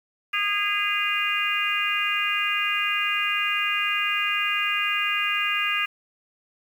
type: harmonic tone with a mistuned harmonic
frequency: 410 Hz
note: G#4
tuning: 22 cents flat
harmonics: 3 / 4 / 5 / 6 / 7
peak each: -29 / -30 / -29 / -27 / -27 dBFS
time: 0.33-5.86 s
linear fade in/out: 10 ms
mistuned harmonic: 7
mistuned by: -44 cents
effects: 8-bit